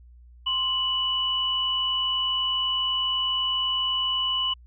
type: tone pair together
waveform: sine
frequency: 1048 / 2960 Hz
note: C6 / F#7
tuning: +2 / 0 cents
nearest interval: octave + tritone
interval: 1798 cents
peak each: -31 / -23 dBFS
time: 0.46-4.54 s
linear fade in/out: 10 ms
effects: added 60 Hz sine -47 dBFS peak until 4.66 s